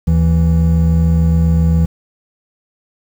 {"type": "tone pair together", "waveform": "triangle", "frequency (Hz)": [77.78, 164.99], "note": ["D#2", "E3"], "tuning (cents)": [0, 2], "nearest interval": "octave + minor second", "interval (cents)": 1302, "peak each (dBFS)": -10, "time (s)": [0.07, 1.86], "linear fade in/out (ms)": 10, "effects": ["7-bit"]}